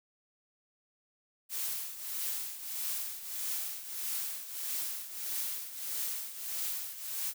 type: noise with tremolo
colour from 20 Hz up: blue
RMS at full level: -34 dBFS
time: 1.49-7.34 s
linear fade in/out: 50 ms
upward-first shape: triangle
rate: 1.6 Hz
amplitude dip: 75%
effects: none